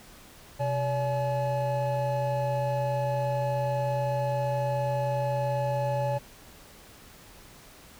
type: tone cluster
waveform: triangle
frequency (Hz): 129.1 / 571 / 852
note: C3 / D5 / G#5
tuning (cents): -23 / -49 / +44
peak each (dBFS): -27 / -27 / -30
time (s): 0.59-6.19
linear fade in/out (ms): 20
effects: pink hiss -51 dBFS RMS until 7.99 s